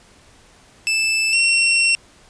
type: tone pair in turn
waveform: sawtooth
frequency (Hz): 2637 / 2722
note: E7 / F7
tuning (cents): 0 / -45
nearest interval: minor second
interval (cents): 55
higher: second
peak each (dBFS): -13 / -10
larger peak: second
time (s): 0.87-1.33 / 1.33-1.95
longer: second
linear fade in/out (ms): 0
effects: pink hiss -50 dBFS RMS until 2.29 s + resampled to 22050 Hz